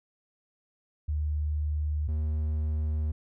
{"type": "tone pair in turn", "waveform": ["sine", "triangle"], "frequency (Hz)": [75.3, 76.66], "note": ["D2", "D#2"], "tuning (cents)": [44, -25], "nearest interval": "unison", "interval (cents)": 31, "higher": "second", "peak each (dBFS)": [-26, -24], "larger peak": "second", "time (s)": [[1.08, 2.08], [2.08, 3.12]], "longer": "second", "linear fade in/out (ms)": 10, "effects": []}